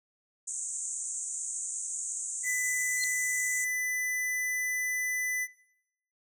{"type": "band-pass noise", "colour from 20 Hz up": "pink", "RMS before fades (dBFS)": -36, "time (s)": [0.47, 3.65], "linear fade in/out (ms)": 10, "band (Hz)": [6500, 8800], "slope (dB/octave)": 96}
{"type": "tone", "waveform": "square", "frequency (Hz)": 2000, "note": "B6", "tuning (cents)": 21, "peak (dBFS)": -29, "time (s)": [2.43, 5.48], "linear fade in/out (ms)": 50}
{"type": "tone with exponential growth", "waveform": "sine", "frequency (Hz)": 4186, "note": "C8", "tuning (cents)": 0, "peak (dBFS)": -27, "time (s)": [2.96, 3.04], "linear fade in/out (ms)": 0, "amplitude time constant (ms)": 17}
{"effects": ["noise-tail reverb RT60 0.8 s tail -20 dB re dry"]}